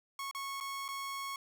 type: tone with dropouts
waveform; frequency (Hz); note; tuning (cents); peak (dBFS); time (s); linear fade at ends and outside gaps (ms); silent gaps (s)
sawtooth; 1100; C#6; -14; -34; 0.19-1.36; 2; 0.312-0.348 / 0.602-0.608 / 0.881-0.887
effects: none